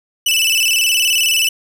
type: tone with vibrato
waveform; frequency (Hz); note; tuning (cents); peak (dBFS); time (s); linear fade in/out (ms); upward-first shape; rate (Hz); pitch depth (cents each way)
sawtooth; 2797; F7; +2; -9; 0.26-1.49; 5; square; 19; 98
effects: none